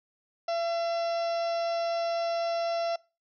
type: harmonic tone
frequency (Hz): 676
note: E5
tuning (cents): +43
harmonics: 1 / 2 / 3 / 4 / 5 / 6 / 7 / 8 / 9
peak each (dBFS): -27 / -40 / -47 / -46 / -50 / -47 / -50 / -45 / -57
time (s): 0.48-2.96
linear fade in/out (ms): 5
effects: noise-tail reverb RT60 0.3 s tail -23 dB re dry